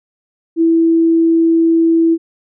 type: tone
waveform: sine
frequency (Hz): 329.6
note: E4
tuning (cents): 0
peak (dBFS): -8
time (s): 0.56-2.18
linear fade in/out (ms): 50
effects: none